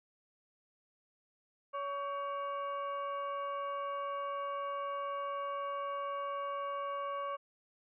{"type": "harmonic tone with a mistuned harmonic", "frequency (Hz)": 563, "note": "C#5", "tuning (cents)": 27, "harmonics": [1, 2, 3, 4, 5], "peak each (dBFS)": [-40, -37, -53, -55, -56], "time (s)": [1.73, 7.37], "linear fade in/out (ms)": 20, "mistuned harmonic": 3, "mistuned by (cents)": -130, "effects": []}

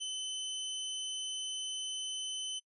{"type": "tone", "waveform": "sawtooth", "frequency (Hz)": 3040, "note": "F#7", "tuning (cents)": 46, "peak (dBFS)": -33, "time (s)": [0, 2.6], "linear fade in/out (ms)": 20, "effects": ["noise-tail reverb RT60 0.1 s tail -23 dB re dry", "resampled to 24000 Hz"]}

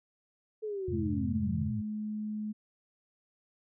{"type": "linear sweep", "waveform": "sine", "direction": "down", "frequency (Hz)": [440, 93.8], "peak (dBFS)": -33, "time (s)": [0.62, 1.82], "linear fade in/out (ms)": 20}
{"type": "chord", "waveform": "sine", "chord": "F minor", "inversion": "none", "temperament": "equal", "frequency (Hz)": [87.31, 103.83, 130.81], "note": ["F2", "Ab2", "C3"], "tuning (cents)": [0, 0, 0], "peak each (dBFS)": [-35, -39, -38], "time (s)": [0.88, 1.71], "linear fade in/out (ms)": 5}
{"type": "tone", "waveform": "sine", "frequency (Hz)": 212.8, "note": "G#3", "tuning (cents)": 42, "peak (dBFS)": -33, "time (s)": [0.92, 2.53], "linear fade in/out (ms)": 20}
{"effects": []}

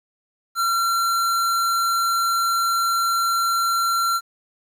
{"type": "tone", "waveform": "square", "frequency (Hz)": 1365, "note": "F6", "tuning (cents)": -40, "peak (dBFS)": -19, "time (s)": [0.55, 4.21], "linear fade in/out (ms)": 50, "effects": ["9-bit"]}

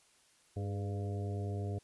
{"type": "harmonic tone with a mistuned harmonic", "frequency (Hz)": 100, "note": "G2", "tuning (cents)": 35, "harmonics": [1, 2, 3, 4, 5, 6, 7], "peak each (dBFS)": [-35, -46, -48, -45, -51, -52, -50], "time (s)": [0.56, 1.79], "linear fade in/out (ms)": 10, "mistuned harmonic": 4, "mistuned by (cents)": 47, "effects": ["white hiss -67 dBFS RMS until 1.83 s", "resampled to 24000 Hz"]}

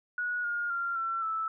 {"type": "tone with pitch steps", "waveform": "sine", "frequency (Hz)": [1459, 1421.6, 1385.1, 1349.6, 1314.9], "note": ["F#6", "F6", "F6", "E6", "E6"], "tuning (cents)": [-25, 30, -15, 40, -5], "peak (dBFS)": -29, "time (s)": [0.18, 1.48], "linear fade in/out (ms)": 2, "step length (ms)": 260, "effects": []}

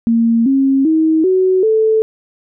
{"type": "tone with pitch steps", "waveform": "sine", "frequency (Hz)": [230, 270.4, 317.8, 373.6, 439.2], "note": ["A#3", "C#4", "D#4", "F#4", "A4"], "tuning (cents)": [-23, -43, 37, 17, -3], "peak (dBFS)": -9, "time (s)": [0.07, 2.02], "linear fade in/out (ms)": 0, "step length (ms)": 390, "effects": []}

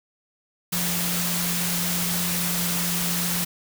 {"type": "tone in noise", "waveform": "sine", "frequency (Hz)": 174.61, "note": "F3", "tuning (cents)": 0, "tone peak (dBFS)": -28, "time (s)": [0.72, 3.45], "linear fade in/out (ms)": 10, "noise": "white", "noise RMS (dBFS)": -26, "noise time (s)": [0.72, 3.45], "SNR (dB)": -5, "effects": []}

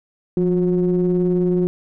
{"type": "ring-modulated tone", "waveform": "triangle", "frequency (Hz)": 92.5, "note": "F#2", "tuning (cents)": 0, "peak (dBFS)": -10, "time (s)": [0.37, 1.67], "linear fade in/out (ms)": 0, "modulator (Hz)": 268, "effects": []}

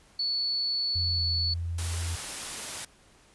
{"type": "tone", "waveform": "sine", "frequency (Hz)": 4435, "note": "C#8", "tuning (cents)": 0, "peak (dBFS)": -26, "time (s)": [0.19, 1.54], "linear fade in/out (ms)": 5}
{"type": "tone with pitch glide", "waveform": "sine", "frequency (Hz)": [87.31, 84.87], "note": ["F2", "F2"], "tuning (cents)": [0, -49], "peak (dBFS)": -29, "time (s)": [0.95, 2.16], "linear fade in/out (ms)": 10, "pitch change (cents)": -49, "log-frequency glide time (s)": [1.15, 1.23]}
{"type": "noise", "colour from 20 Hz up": "white", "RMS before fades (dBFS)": -36, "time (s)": [1.78, 2.85], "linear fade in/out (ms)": 5}
{"effects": ["pink hiss -59 dBFS RMS until 3.34 s", "resampled to 24000 Hz"]}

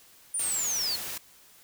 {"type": "linear sweep", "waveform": "sine", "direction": "down", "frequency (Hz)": [9490, 4225], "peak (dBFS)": -27, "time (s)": [0.34, 0.96], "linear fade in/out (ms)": 5}
{"type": "noise", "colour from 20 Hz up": "white", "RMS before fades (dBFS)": -36, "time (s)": [0.39, 1.18], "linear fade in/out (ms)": 5}
{"effects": ["white hiss -56 dBFS RMS until 1.63 s"]}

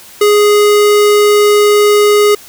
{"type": "tone", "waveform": "square", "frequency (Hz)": 415.3, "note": "G#4", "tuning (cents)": 0, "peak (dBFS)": -6, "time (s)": [0.21, 2.35], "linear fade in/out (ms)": 5, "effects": ["white hiss -36 dBFS RMS until 2.48 s"]}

